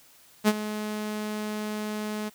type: tone with ADSR envelope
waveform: sawtooth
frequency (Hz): 212.4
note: G#3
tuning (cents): +39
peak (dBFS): -12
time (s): 0.44-2.3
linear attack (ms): 41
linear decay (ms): 42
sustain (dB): -14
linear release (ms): 22
effects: white hiss -56 dBFS RMS until 2.34 s